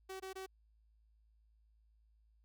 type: tone bursts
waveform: sawtooth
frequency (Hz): 380.4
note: F#4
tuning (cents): +48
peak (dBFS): -40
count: 3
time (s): 0.09-0.464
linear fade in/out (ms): 10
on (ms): 110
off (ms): 22
effects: added 54 Hz sine -67 dBFS peak until 2.44 s